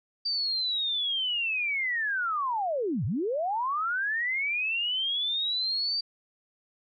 sine linear two-way sweep, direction down then up, 4672 to 90.3 to 4672 Hz, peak -26 dBFS, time 0.25-6.01 s, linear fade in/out 10 ms, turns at 3.05 s, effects none

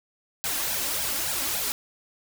white noise with flanger, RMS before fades -28 dBFS, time 0.44-1.72 s, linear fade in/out 0 ms, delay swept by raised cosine 1.2 to 3.7 ms, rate 3.5 Hz, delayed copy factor +0.95, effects none

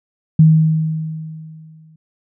sine tone with exponential decay, 158.2 Hz, D#3, 29 cents sharp, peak -4 dBFS, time 0.39-1.96 s, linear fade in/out 5 ms, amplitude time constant 340 ms, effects none

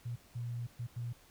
sine tone bursts at uneven times, 119.5 Hz, A#2, 43 cents sharp, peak -36 dBFS, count 4, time 0.05-0.16 / 0.35-0.67 / 0.79-0.87 / 0.96-1.13 s, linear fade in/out 10 ms, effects pink hiss -62 dBFS RMS until 1.3 s

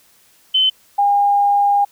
sine tone pair in turn, 3057 / 809.7 Hz, G7 / G#5, -44 / -44 cents, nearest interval octave + major seventh, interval 2300 cents, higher first, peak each -11 dBFS, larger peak neither, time 0.54-0.7 / 0.98-1.85 s, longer second, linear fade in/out 10 ms, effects white hiss -53 dBFS RMS until 1.91 s

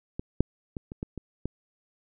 clicks, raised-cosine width 3 ms, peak -19 / -7 / -21 / -25 / -19 / -23 / -17 dBFS, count 7, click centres 0.195 / 0.406 / 0.768 / 0.919 / 1.029 / 1.177 / 1.456 s, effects none

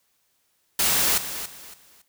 white noise with echo, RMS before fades -21 dBFS, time 0.79-1.18 s, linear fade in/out 5 ms, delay 280 ms, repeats 3, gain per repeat -11 dB, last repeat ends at 2.02 s, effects white hiss -69 dBFS RMS until 2.08 s

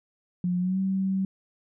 sine tone with pitch glide, 178.7 to 191.53 Hz, F3 to G3, +40 to -40 cents, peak -23 dBFS, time 0.44-1.25 s, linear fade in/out 2 ms, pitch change +120 cents, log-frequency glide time 0.59-0.79 s, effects none

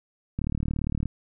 click train, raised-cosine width 5 ms, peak -16 dBFS, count 26, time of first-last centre 0.39-1.057 s, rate 37.5 Hz, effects none

